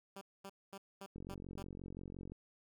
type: tone bursts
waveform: 10% pulse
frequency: 196 Hz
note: G3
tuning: in tune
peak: -39 dBFS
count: 6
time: 0.16-1.628 s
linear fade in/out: 5 ms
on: 53 ms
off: 230 ms
type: click train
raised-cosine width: 3 ms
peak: -35 dBFS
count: 54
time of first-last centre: 1.16-2.32 s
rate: 45.7 Hz
effects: none